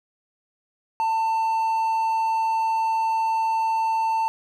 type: tone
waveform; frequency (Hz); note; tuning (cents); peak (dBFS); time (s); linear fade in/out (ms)
triangle; 894; A5; +27; -18; 1-4.28; 0
effects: none